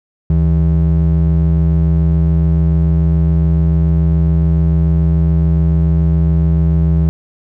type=ring-modulated tone; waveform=triangle; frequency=117.2 Hz; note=A#2; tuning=10 cents sharp; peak=-4 dBFS; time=0.3-7.09 s; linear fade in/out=0 ms; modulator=43.5 Hz; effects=none